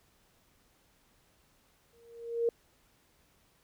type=tone with exponential growth; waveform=sine; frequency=466.2 Hz; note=A#4; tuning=in tune; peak=-23 dBFS; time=1.93-2.49 s; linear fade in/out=2 ms; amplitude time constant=120 ms; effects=pink hiss -68 dBFS RMS until 3.63 s